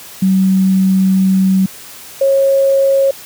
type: tone pair in turn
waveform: sine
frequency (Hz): 190 / 545.8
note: F#3 / C#5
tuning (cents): +46 / -27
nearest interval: octave + tritone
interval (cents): 1827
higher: second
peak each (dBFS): -8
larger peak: neither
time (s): 0.22-1.66 / 2.21-3.11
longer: first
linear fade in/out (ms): 5
effects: white hiss -34 dBFS RMS until 3.25 s + high-pass 60 Hz 12 dB/octave